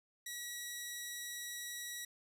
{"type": "tone", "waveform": "10% pulse", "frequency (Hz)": 1927, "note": "B6", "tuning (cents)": -43, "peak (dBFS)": -33, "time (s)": [0.26, 2.05], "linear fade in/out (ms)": 5, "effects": []}